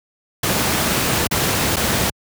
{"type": "noise with dropouts", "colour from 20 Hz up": "pink", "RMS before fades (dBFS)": -18, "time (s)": [0.43, 2.1], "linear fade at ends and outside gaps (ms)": 5, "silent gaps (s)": [[1.272, 1.311], [1.76, 1.766]], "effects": ["high-pass 80 Hz 12 dB/octave"]}